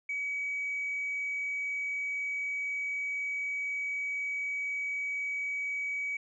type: tone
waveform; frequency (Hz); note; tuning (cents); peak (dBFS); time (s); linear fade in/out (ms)
sine; 2271; C#7; +41; -30; 0.09-6.17; 5
effects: tanh soft clip ceiling -27 dBFS